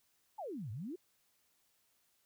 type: exponential two-way sweep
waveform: sine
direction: down then up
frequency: 912 to 98 to 390 Hz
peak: -40 dBFS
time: 0.38-0.96 s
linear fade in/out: 10 ms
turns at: 0.71 s
effects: white hiss -75 dBFS RMS until 2.25 s